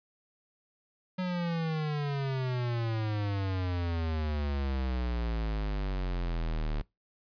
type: exponential sweep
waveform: square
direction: down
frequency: 185.4 to 36.71 Hz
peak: -30 dBFS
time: 1.18-6.82 s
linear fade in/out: 10 ms
effects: noise-tail reverb RT60 0.2 s tail -23 dB re dry + resampled to 11025 Hz